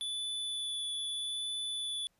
square tone with vibrato, 3467 Hz, A7, 26 cents flat, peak -35 dBFS, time 0.01-2.07 s, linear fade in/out 0 ms, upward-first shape sine, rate 0.8 Hz, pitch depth 9 cents each way, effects pink hiss -75 dBFS RMS until 2.19 s + resampled to 32000 Hz

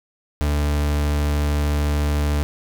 40% pulse tone, 73.42 Hz, D2, in tune, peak -17 dBFS, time 0.41-2.43 s, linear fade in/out 0 ms, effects none

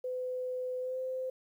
sine tone with pitch glide, 506 to 516.6 Hz, B4 to C5, +42 to -22 cents, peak -33 dBFS, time 0.04-1.3 s, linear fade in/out 5 ms, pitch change +36 cents, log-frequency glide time 0.8-0.98 s, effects 11-bit

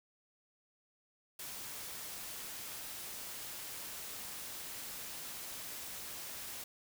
white noise, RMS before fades -45 dBFS, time 1.39-6.64 s, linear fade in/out 5 ms, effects none

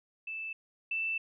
sine tone pair in turn, 2638 / 2656 Hz, E7 / E7, +1 / +12 cents, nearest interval unison, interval 11 cents, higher second, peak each -36 / -30 dBFS, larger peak second, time 0.27-0.53 / 0.91-1.18 s, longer second, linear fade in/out 5 ms, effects none

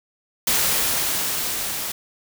white noise with level ramp, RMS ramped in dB -19 to -28 dBFS, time 0.47-1.92 s, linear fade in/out 5 ms, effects none

